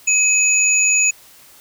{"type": "tone pair together", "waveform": "sine", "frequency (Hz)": [2543, 6848], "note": ["D#7", "A8"], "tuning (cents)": [37, -48], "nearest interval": "octave + perfect fourth", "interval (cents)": 1715, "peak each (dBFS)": [-16, -14], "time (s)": [0.07, 1.11], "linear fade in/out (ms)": 10, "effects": ["white hiss -46 dBFS RMS until 1.6 s"]}